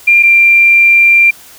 sine tone pair in turn, 2391 / 2374 Hz, D7 / D7, +30 / +18 cents, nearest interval unison, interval 12 cents, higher first, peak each -3 dBFS, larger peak neither, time 0.07-0.23 / 0.23-1.31 s, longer second, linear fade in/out 10 ms, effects white hiss -37 dBFS RMS until 1.58 s

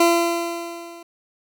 20% pulse tone with level ramp, 340 Hz, F4, 46 cents flat, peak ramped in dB -7 to -34 dBFS, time 0-1.03 s, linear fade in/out 5 ms, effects none

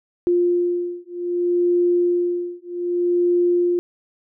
sine beating tone pair, 351 / 351.64 Hz, F4 / F4, +9 / +12 cents, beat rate 0.64 Hz, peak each -20 dBFS, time 0.27-3.79 s, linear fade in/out 0 ms, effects none

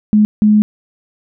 sine tone bursts at uneven times, 211.4 Hz, G#3, 31 cents sharp, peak -6 dBFS, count 2, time 0.13-0.25 / 0.42-0.62 s, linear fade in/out 0 ms, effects none

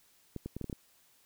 clicks, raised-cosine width 3 ms, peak -25 dBFS, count 7, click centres 0.363 / 0.46 / 0.566 / 0.613 / 0.643 / 0.698 / 0.728 s, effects white hiss -66 dBFS RMS until 1.25 s

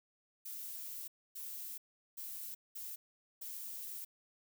violet noise bursts at uneven times, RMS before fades -45 dBFS, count 5, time 0.45-1.08 / 1.35-1.78 / 2.17-2.55 / 2.75-2.96 / 3.41-4.05 s, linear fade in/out 10 ms, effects none

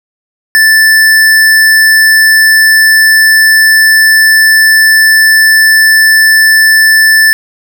square tone, 1760 Hz, A6, in tune, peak -3 dBFS, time 0.55-7.33 s, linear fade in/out 0 ms, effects none

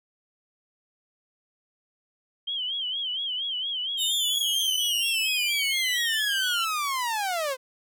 sine tone with vibrato, 3136 Hz, G7, in tune, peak -27 dBFS, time 2.47-6.65 s, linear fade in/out 10 ms, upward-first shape sine, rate 4.3 Hz, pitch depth 110 cents each way
sawtooth linear sweep, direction down, 3732 to 499.7 Hz, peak -22 dBFS, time 3.97-7.57 s, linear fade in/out 50 ms
effects none

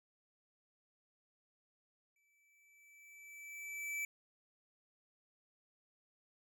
square tone with exponential growth, 2314 Hz, D7, 26 cents flat, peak -37 dBFS, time 2.16-4.05 s, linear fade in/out 2 ms, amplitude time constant 410 ms, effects none

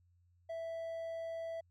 triangle tone, 659.3 Hz, E5, in tune, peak -37 dBFS, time 0.49-1.61 s, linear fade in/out 10 ms, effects added 88 Hz sine -67 dBFS peak until 1.7 s

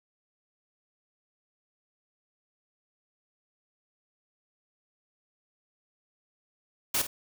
white noise with echo, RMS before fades -27 dBFS, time 6.94-7.02 s, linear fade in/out 5 ms, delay 50 ms, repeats 1, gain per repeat -10 dB, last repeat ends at 7.07 s, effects none

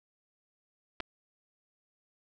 clicks, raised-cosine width 0.3 ms, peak -20 dBFS, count 2, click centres 1.002 / 1.005 s, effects none

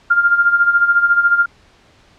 sine tone with tremolo, 1400 Hz, F6, 4 cents sharp, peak -7 dBFS, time 0.1-1.46 s, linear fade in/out 10 ms, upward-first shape sine, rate 14 Hz, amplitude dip 70%, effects pink hiss -50 dBFS RMS until 2.18 s + low-pass 5000 Hz 12 dB/octave

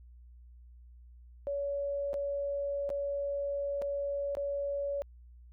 sine tone with dropouts, 565 Hz, C#5, 33 cents sharp, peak -31 dBFS, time 1.47-5.02 s, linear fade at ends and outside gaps 0 ms, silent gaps 2.132-2.141 / 2.892-2.902 / 3.817-3.821 / 4.351-4.37 s, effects added 60 Hz sine -51 dBFS peak until 5.52 s

